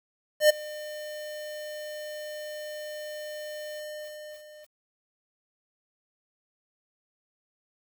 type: tone with ADSR envelope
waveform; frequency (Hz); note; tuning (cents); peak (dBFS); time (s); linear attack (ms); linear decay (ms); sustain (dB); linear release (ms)
square; 605; D#5; -49; -14; 0.4-4.79; 96; 13; -22; 1000
effects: 9-bit